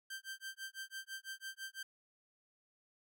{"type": "tone with tremolo", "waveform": "sawtooth", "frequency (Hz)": 1568, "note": "G6", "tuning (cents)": 0, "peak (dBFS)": -38, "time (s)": [0.1, 1.83], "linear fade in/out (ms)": 5, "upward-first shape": "sine", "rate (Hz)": 6, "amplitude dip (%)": 100, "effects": []}